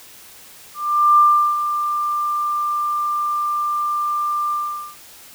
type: tone with ADSR envelope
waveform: sine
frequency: 1190 Hz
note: D6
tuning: 22 cents sharp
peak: -8 dBFS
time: 0.74-4.96 s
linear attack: 440 ms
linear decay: 380 ms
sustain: -10 dB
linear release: 440 ms
effects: white hiss -43 dBFS RMS until 5.34 s